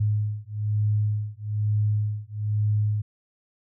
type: beating tone pair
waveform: sine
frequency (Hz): 104.9 / 106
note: G#2 / G#2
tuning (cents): +18 / +36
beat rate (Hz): 1.1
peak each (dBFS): -25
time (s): 0-3.02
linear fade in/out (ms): 10
effects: none